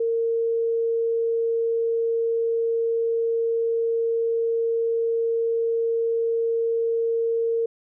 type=tone; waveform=sine; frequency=459.2 Hz; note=A#4; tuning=26 cents flat; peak=-20 dBFS; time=0-7.66 s; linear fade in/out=5 ms; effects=none